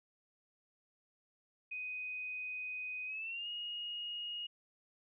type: tone with pitch glide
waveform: sine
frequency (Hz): 2500 to 2872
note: D#7 to F7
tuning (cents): +8 to +48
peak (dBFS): -39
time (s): 1.71-4.47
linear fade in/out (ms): 10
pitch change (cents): +240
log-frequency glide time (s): 3.06-3.48
effects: none